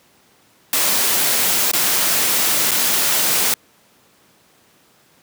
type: noise with dropouts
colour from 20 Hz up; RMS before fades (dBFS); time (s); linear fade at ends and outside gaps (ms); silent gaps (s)
white; -17; 0.73-3.54; 2; 1.715-1.734 / 2.71-2.715
effects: pink hiss -54 dBFS RMS until 5.22 s + high-pass 150 Hz 12 dB/octave